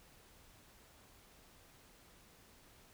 silence, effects pink hiss -63 dBFS RMS until 2.93 s

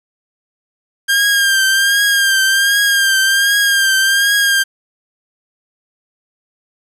sawtooth tone with vibrato, 1600 Hz, G6, 35 cents sharp, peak -7 dBFS, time 1.08-4.64 s, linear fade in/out 20 ms, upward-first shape triangle, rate 1.3 Hz, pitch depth 52 cents each way, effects resampled to 32000 Hz + 7-bit

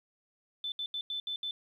sine tone bursts at uneven times, 3520 Hz, A7, in tune, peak -33 dBFS, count 6, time 0.64-0.72 / 0.79-0.86 / 0.94-1.01 / 1.1-1.2 / 1.27-1.36 / 1.43-1.51 s, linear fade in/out 2 ms, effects 11-bit

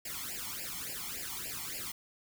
white noise with flanger, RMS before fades -40 dBFS, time 0.05-1.92 s, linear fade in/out 5 ms, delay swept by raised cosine 0.4 to 0.95 ms, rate 3.5 Hz, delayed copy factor +1, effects none

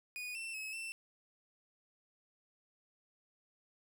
40% pulse tone with pitch steps, 2470 / 2687 / 2573 / 2680 Hz, D#7 / E7 / E7 / E7, -13 / +33 / -43 / +28 cents, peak -40 dBFS, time 0.16-0.92 s, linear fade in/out 0 ms, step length 190 ms, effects none

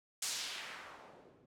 blue noise with low-pass filter sweep, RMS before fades -45 dBFS, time 0.22-1.46 s, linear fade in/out 5 ms, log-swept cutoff 7800 to 250 Hz, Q 1.2, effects none

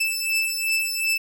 sawtooth beating tone pair, 2637 / 2639.7 Hz, E7 / E7, 0 / +2 cents, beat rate 2.7 Hz, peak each -21 / -22 dBFS, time 0-1.18 s, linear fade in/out 10 ms, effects none

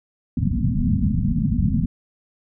white low-pass noise, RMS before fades -20 dBFS, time 0.37-1.86 s, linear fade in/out 5 ms, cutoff 250 Hz, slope 96 dB/octave, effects none

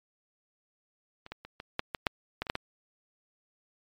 clicks, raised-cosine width 0.3 ms, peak -29 / -22 / -28 / -24 / -12 / -16 / -8 / -15 / -25 / -9 / -14 dBFS, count 11, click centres 1.264 / 1.32 / 1.45 / 1.601 / 1.794 / 1.948 / 2.068 / 2.42 / 2.468 / 2.499 / 2.554 s, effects MP3 64 kbps

